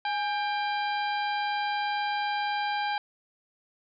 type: harmonic tone with a mistuned harmonic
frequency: 793 Hz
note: G5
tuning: 20 cents sharp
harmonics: 1 / 2 / 3 / 4 / 5 / 6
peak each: -28 / -34 / -38 / -40 / -42 / -44 dBFS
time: 0.05-2.98 s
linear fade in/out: 2 ms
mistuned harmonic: 1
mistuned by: +77 cents
effects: none